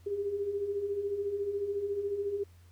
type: beating tone pair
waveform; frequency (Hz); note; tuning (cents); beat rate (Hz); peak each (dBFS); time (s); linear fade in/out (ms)
sine; 390.9 / 404.9; G4 / G#4; -5 / -44; 14; -39 / -31; 0.06-2.44; 10
effects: added 87 Hz sine -54 dBFS peak until 2.71 s + pink hiss -66 dBFS RMS until 2.71 s